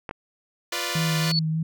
clicks, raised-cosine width 0.5 ms, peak -17 dBFS, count 2, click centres 0.092 / 0.111 s
5% pulse chord, B diminished, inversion second, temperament equal, 349.2 / 493.9 / 587.3 Hz, F4 / B4 / D5, 0 / 0 / 0 cents, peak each -19 dBFS, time 0.72-1.32 s, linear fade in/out 5 ms
sine tone with vibrato, 160 Hz, D#3, 49 cents sharp, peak -22 dBFS, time 0.95-1.63 s, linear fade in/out 5 ms, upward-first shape sine, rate 3.3 Hz, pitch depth 25 cents each way
sine tone with exponential growth, 4429 Hz, C#8, 2 cents flat, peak -18 dBFS, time 1.05-1.39 s, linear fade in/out 1 ms, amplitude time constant 73 ms
effects none

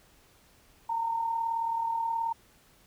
sine tone with amplitude modulation, 916 Hz, A#5, 31 cents flat, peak -25 dBFS, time 0.89-2.33 s, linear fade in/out 10 ms, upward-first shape sine, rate 38.7 Hz, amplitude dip 50%, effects pink hiss -61 dBFS RMS until 2.86 s

